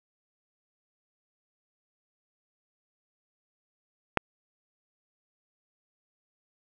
click, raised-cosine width 0.5 ms, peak -6 dBFS, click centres 4.173 s, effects none

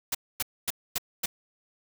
white noise bursts, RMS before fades -28 dBFS, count 5, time 0.12-1.26 s, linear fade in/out 5 ms, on 28 ms, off 250 ms, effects none

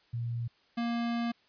sine / square tone pair in turn, 117.9 / 234.8 Hz, A#2 / A#3, +20 / +13 cents, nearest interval octave, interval 1193 cents, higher second, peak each -31 / -30 dBFS, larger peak second, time 0.13-0.48 / 0.77-1.32 s, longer second, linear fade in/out 10 ms, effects white hiss -66 dBFS RMS until 1.48 s + resampled to 11025 Hz

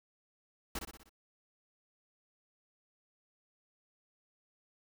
pink noise with echo, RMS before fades -38 dBFS, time 0.75-0.79 s, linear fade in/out 5 ms, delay 61 ms, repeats 5, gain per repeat -5 dB, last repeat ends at 1.095 s, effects none

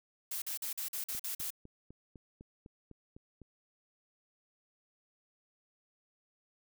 blue noise bursts, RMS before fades -38 dBFS, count 8, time 0.31-1.505 s, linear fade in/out 5 ms, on 110 ms, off 45 ms
click train, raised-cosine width 3 ms, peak -38 dBFS, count 10, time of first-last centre 1.15-3.417 s, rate 3.97 Hz
effects none

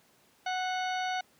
harmonic tone with a mistuned harmonic, 740 Hz, F#5, in tune, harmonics 1 / 2 / 3 / 4 / 5 / 6 / 8, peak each -31 / -37 / -41 / -43 / -45 / -47 / -49 dBFS, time 0.46-1.21 s, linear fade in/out 5 ms, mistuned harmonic 3, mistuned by -29 cents, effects pink hiss -64 dBFS RMS until 1.39 s + high-pass 150 Hz 12 dB/octave

